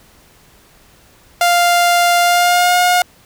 sawtooth tone with pitch glide, 698.5 to 716.5 Hz, F5 to F5, 0 to +44 cents, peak -6 dBFS, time 1.41-3.02 s, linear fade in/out 2 ms, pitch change +44 cents, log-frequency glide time 2.21-2.78 s, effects pink hiss -48 dBFS RMS until 3.25 s

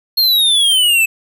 square exponential sweep, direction down, 4300 to 2600 Hz, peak -10 dBFS, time 0.17-1.06 s, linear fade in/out 10 ms, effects none

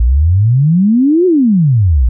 sine exponential two-way sweep, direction up then down, 54.8 to 376.9 to 54.8 Hz, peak -6 dBFS, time 0-2.09 s, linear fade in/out 5 ms, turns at 1.26 s, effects none

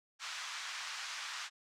pink band-pass noise, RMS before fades -43 dBFS, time 0.19-1.5 s, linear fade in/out 50 ms, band 1100 to 6700 Hz, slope 24 dB/octave, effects none

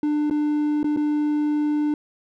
triangle tone with dropouts, 298.1 Hz, D4, 26 cents sharp, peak -17 dBFS, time 0.03-1.94 s, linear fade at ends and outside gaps 2 ms, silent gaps 0.299-0.309 / 0.831-0.843 / 0.964-0.971 s, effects none

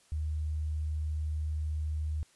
sine tone, 76.8 Hz, D#2, 22 cents flat, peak -30 dBFS, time 0.12-2.23 s, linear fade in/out 0 ms, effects white hiss -64 dBFS RMS until 2.35 s + resampled to 24000 Hz

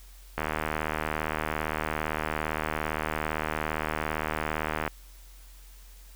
click train, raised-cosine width 0.5 ms, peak -13 dBFS, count 350, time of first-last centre 0.38-4.877 s, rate 77.6 Hz, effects added 45 Hz sine -47 dBFS peak until 6.15 s + white hiss -56 dBFS RMS until 6.15 s

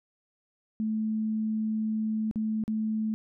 sine tone with dropouts, 217.9 Hz, A3, 17 cents flat, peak -26 dBFS, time 0.8-3.14 s, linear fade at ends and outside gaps 0 ms, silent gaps 2.312-2.358 / 2.638-2.679 s, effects none

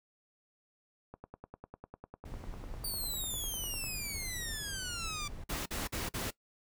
click train, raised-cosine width 1 ms, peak -32 dBFS, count 28, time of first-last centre 1.14-3.84 s, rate 10 Hz
brown noise, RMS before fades -44 dBFS, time 2.25-5.44 s, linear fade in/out 5 ms
10% pulse exponential sweep, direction down, 4658 to 1162 Hz, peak -29 dBFS, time 2.84-5.28 s, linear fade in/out 5 ms
pink noise bursts, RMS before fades -37 dBFS, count 4, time 5.49-6.308 s, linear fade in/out 10 ms, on 170 ms, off 46 ms
effects noise-tail reverb RT60 0.1 s tail -19 dB re dry

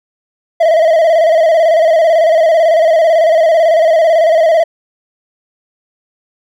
triangle tone with vibrato, 650 Hz, E5, 24 cents flat, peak -4 dBFS, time 0.6-4.64 s, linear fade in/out 10 ms, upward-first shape square, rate 18 Hz, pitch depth 61 cents each way, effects none

